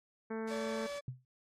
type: harmonic tone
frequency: 222.2 Hz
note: A3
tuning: 17 cents sharp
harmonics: 1 / 2 / 3 / 4 / 5 / 6 / 7 / 8 / 9 / 10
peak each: -39 / -39 / -51 / -48 / -53 / -53 / -51 / -56 / -60 / -58 dBFS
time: 0.3-0.87 s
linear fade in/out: 10 ms
type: noise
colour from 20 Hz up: white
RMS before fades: -47 dBFS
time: 0.47-0.99 s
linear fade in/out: 10 ms
type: tone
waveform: 40% pulse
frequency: 574 Hz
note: D5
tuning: 40 cents flat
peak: -38 dBFS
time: 0.5-1.01 s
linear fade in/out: 20 ms
type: tone with exponential decay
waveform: sine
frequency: 127.2 Hz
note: C3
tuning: 48 cents flat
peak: -33 dBFS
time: 1.08-1.25 s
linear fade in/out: 2 ms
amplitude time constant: 35 ms
effects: low-pass 6000 Hz 12 dB/octave + MP3 64 kbps